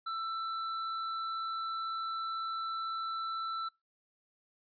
sine tone with hard clipping, 1331 Hz, E6, 16 cents sharp, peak -36 dBFS, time 0.06-3.69 s, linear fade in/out 10 ms, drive 10 dB, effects noise-tail reverb RT60 0.2 s tail -23 dB re dry + resampled to 11025 Hz

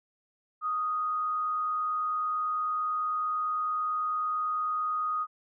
sine tone with frequency modulation, 1244.5 Hz, D#6, in tune, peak -27 dBFS, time 0.61-5.27 s, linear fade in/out 50 ms, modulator 120 Hz, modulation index 0.21, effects none

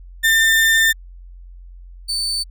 35% pulse tone pair in turn, 1797 / 4528 Hz, A6 / C#8, +36 / +36 cents, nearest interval octave + major third, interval 1600 cents, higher second, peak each -10 / -18 dBFS, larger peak first, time 0.23-0.93 / 2.08-2.44 s, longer first, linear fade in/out 20 ms, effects added 44 Hz sine -36 dBFS peak until 2.5 s

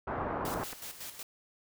white low-pass noise, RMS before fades -35 dBFS, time 0.07-0.64 s, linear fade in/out 5 ms, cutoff 1200 Hz, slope 24 dB/octave
white noise with tremolo, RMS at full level -42 dBFS, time 0.45-1.23 s, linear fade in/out 2 ms, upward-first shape square, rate 5.4 Hz, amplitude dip 60%
clicks, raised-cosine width 0.5 ms, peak -28 dBFS, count 2, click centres 0.728 / 0.732 s
effects none

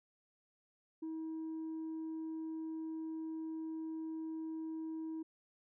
sine tone, 320 Hz, D#4, 49 cents sharp, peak -37 dBFS, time 1.02-5.23 s, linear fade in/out 10 ms, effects tanh soft clip ceiling -38 dBFS

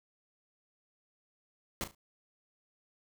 pink noise with echo, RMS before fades -35 dBFS, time 1.81-1.84 s, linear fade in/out 0 ms, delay 36 ms, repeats 3, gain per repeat -11 dB, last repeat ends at 1.948 s, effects none

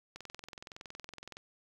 click train, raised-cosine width 0.2 ms, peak -28 dBFS, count 27, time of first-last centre 0.16-1.369 s, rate 21.5 Hz, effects 9-bit

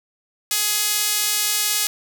sawtooth tone with high-pass filter, 418.7 Hz, G#4, 14 cents sharp, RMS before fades -21 dBFS, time 0.51-1.87 s, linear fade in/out 2 ms, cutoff 4200 Hz, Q 0.53, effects none

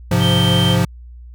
square chord, F minor, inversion first, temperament equal, 103.83 / 130.81 / 174.61 Hz, Ab2 / C3 / F3, 0 / 0 / 0 cents, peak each -18 / -19 / -17 dBFS, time 0.11-0.85 s, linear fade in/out 5 ms
triangle tone, 3136 Hz, G7, in tune, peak -17 dBFS, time 0.19-0.77 s, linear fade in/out 50 ms
effects added 60 Hz sine -34 dBFS peak until 1.34 s

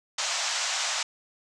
white band-pass noise, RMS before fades -29 dBFS, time 0.18-1.03 s, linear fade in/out 5 ms, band 610 to 7400 Hz, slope 48 dB/octave, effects none

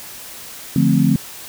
sine chord, D minor seventh, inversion none, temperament equal, 146.83 / 174.61 / 220 / 261.6 Hz, D3 / F3 / A3 / C4, 0 / 0 / 0 / 0 cents, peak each -17 dBFS, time 0.76-1.16 s, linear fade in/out 2 ms, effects white hiss -35 dBFS RMS until 1.48 s

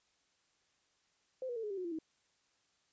sine tone with pitch steps, 517 / 482.4 / 450.1 / 419.9 / 391.8 / 365.6 / 341.1 / 318.3 Hz, C5 / B4 / A4 / G#4 / G4 / F#4 / F4 / D#4, -21 / -41 / +39 / +19 / -1 / -21 / -41 / +39 cents, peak -37 dBFS, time 1.42-1.988 s, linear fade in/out 2 ms, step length 71 ms, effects white hiss -75 dBFS RMS until 2.92 s + resampled to 16000 Hz

